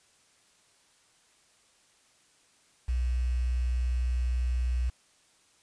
sine tone with quantisation, 61.74 Hz, B1, in tune, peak -25 dBFS, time 2.88-4.9 s, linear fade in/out 10 ms, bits 8, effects white hiss -64 dBFS RMS until 5.62 s + resampled to 22050 Hz

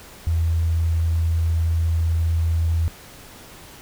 sine tone, 82.41 Hz, E2, in tune, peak -17 dBFS, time 0.27-2.88 s, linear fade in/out 0 ms, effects pink hiss -43 dBFS RMS until 3.81 s

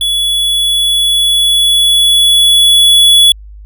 square tone with level ramp, 3400 Hz, G#7, 40 cents sharp, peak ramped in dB -11 to -3 dBFS, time 0.01-3.32 s, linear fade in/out 2 ms, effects added 51 Hz sine -29 dBFS peak until 3.65 s

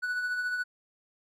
triangle tone with tremolo, 1480 Hz, F#6, in tune, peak -25 dBFS, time 0.02-0.64 s, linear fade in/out 20 ms, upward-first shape triangle, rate 14 Hz, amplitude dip 45%, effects none

